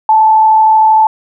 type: tone with frequency modulation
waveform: sine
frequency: 874 Hz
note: A5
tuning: 12 cents flat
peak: -4 dBFS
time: 0.09-1.07 s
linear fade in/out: 2 ms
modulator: 32.9 Hz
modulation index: 0.35
effects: none